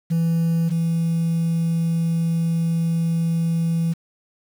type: tone pair in turn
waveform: sine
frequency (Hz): 166 / 166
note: E3 / E3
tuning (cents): +12 / +12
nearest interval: unison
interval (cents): 0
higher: neither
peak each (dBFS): -14 / -16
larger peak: first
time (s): 0.1-0.7 / 0.7-3.94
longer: second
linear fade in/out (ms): 20
effects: tanh soft clip ceiling -16 dBFS + 7-bit